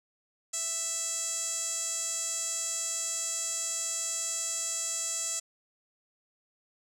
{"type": "tone with band-pass filter", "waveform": "sawtooth", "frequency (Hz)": 659.3, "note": "E5", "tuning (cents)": 0, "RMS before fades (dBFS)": -33, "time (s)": [0.53, 5.4], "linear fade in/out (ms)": 10, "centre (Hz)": 7400, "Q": 6.1, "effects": []}